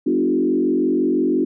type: tone with frequency modulation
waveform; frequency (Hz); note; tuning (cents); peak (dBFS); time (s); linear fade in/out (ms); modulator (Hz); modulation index
sine; 311.1; D#4; 0; -15; 0.06-1.45; 10; 45.9; 1.5
effects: none